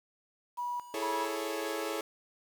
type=tone with tremolo; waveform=sine; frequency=972 Hz; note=B5; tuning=28 cents flat; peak=-32 dBFS; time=0.57-1.39 s; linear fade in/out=20 ms; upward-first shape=square; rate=2.2 Hz; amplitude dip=80%
type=chord; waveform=sawtooth; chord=A major seventh; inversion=second; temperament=equal; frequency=329.6 / 415.3 / 440 / 554.4 Hz; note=E4 / G#4 / A4 / C#5; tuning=0 / 0 / 0 / 0 cents; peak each=-35 dBFS; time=0.94-2.01 s; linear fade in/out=2 ms
effects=9-bit